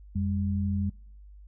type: tone pair together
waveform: sine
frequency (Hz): 88.3 / 200.3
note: F2 / G3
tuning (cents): +20 / +38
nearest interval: octave + major second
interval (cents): 1418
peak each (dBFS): -27 / -29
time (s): 0.15-0.9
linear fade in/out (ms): 10
effects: noise-tail reverb RT60 0.6 s tail -26 dB re dry + added 50 Hz sine -46 dBFS peak until 1.47 s